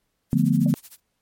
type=noise with tremolo; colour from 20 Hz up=blue; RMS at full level=-41 dBFS; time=0.3-1 s; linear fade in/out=50 ms; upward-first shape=sine; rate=13 Hz; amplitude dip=95%
type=chord; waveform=sine; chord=B half-diminished seventh; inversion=first; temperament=equal; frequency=146.83 / 174.61 / 220 / 246.9 Hz; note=D3 / F3 / A3 / B3; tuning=0 / 0 / 0 / 0 cents; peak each=-22 dBFS; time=0.33-0.74 s; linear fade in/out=0 ms
type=tone with exponential decay; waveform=sine; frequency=588 Hz; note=D5; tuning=2 cents sharp; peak=-29 dBFS; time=0.66-0.74 s; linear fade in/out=2 ms; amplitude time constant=16 ms
effects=pink hiss -74 dBFS RMS until 1.21 s + MP3 64 kbps